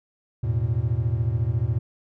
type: chord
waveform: triangle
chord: E suspended fourth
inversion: none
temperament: equal with one note detuned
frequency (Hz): 82.41 / 109.37 / 123.47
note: E2 / A2 / B2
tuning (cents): 0 / -10 / 0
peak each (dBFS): -27 / -22 / -23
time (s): 0.43-1.79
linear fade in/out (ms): 10
effects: none